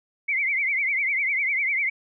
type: tone with vibrato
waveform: sine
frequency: 2178 Hz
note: C#7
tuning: 31 cents flat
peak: -21 dBFS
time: 0.28-1.9 s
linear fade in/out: 10 ms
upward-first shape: triangle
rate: 10 Hz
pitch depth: 140 cents each way
effects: none